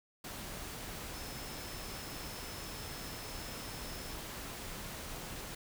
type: tone in noise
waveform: sine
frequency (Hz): 5250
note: E8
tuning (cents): -8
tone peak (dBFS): -52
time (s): 1.14-4.15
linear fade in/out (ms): 5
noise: pink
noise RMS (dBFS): -44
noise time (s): 0.24-5.55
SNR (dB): -11
effects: none